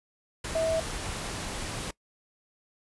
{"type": "tone in noise", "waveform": "sine", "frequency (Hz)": 648, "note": "E5", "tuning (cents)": -30, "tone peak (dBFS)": -24, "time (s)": [0.55, 0.8], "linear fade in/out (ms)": 5, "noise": "pink", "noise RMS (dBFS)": -35, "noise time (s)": [0.44, 1.91], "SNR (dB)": 8, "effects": ["noise-tail reverb RT60 0.1 s tail -22 dB re dry", "resampled to 24000 Hz"]}